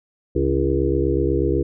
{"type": "harmonic tone with a mistuned harmonic", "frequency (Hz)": 68.2, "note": "C#2", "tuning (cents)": -28, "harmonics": [1, 2, 4, 5, 6, 7], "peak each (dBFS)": [-23, -26, -26, -22, -23, -26], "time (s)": [0.35, 1.63], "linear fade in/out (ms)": 10, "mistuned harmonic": 4, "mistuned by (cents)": 53, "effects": []}